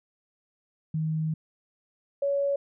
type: tone pair in turn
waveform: sine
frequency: 157.6 / 561.6 Hz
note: D#3 / C#5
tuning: +23 / +22 cents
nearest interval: octave + minor seventh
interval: 2199 cents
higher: second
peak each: -25 / -23 dBFS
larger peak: second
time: 0.94-1.34 / 2.22-2.56 s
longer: first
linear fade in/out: 5 ms
effects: none